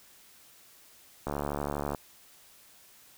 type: click train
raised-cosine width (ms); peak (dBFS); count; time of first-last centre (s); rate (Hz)
1; -18; 50; 1.27-1.948; 72.3
effects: white hiss -57 dBFS RMS until 3.17 s